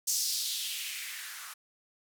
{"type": "noise with band-pass filter sweep", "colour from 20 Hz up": "violet", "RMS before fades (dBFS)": -35, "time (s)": [0.07, 1.54], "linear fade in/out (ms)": 10, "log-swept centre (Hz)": [6200, 1200], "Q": 2.7, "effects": []}